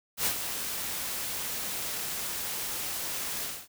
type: noise with ADSR envelope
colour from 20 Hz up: white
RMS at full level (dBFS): -26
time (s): 0.17-3.68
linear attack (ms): 82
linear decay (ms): 84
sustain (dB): -8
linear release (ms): 240
effects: none